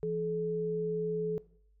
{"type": "tone pair together", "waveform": "sine", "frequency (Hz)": [168.57, 429.2], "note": ["E3", "A4"], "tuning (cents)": [39, -43], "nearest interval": "octave + major third", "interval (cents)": 1618, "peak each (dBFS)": [-37, -31], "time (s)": [0.03, 1.38], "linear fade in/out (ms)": 0, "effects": ["noise-tail reverb RT60 0.6 s tail -19 dB re dry", "added 50 Hz sine -62 dBFS peak until 1.8 s"]}